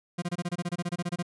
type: tone bursts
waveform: 40% pulse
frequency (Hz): 174.61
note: F3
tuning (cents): 0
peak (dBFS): -27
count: 16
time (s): 0.18-1.227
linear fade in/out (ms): 10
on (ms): 42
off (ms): 25
effects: resampled to 24000 Hz